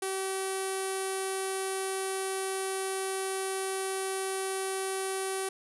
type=tone with low-pass filter; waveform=sawtooth; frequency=383.1 Hz; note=G4; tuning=40 cents flat; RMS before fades=-33 dBFS; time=0.02-5.49 s; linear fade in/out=5 ms; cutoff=10000 Hz; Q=6.1; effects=none